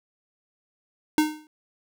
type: tone with exponential decay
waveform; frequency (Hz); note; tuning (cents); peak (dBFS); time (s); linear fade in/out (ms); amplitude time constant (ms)
square; 306.5; D#4; -26; -15; 1.18-1.47; 1; 61
effects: none